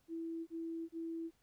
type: tone bursts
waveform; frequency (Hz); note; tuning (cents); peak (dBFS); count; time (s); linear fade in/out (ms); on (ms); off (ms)
sine; 329.6; E4; 0; -39; 3; 0.08-1.31; 50; 390; 30
effects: pink hiss -75 dBFS RMS until 1.42 s